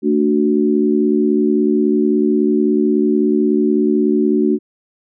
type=chord; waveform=sine; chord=D major; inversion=second; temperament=equal with one note detuned; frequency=222.8 / 293.7 / 370 Hz; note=A3 / D4 / F#4; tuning=+22 / 0 / 0 cents; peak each=-16 dBFS; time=0.02-4.59 s; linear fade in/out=50 ms; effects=none